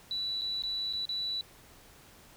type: tone with dropouts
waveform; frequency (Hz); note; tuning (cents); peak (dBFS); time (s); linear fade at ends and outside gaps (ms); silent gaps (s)
sine; 3951; B7; 0; -31; 0.11-1.41; 1; 0.412-0.418 / 0.622-0.636 / 0.928-0.934 / 1.054-1.091
effects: pink hiss -56 dBFS RMS until 2.36 s